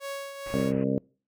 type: tone with tremolo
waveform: sawtooth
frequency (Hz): 555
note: C#5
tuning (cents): +2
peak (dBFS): -28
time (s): 0-0.73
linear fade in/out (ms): 50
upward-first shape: triangle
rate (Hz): 2.2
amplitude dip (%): 60
type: low-pass noise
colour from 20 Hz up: pink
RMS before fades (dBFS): -45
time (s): 0.46-0.84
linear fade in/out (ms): 2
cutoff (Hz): 2800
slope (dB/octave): 96
type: harmonic tone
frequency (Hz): 66.3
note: C2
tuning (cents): +23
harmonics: 2 / 3 / 4 / 5 / 6 / 7 / 8 / 9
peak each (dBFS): -32 / -29 / -28 / -39 / -37 / -31 / -39 / -35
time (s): 0.54-0.98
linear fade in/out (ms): 0
effects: noise-tail reverb RT60 0.4 s tail -26 dB re dry